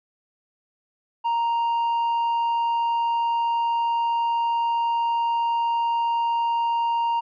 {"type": "tone with tanh clipping", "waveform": "sine", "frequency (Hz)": 932.3, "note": "A#5", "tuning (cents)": 0, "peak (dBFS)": -21, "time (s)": [1.24, 7.21], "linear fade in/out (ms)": 20, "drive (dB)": 4, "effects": []}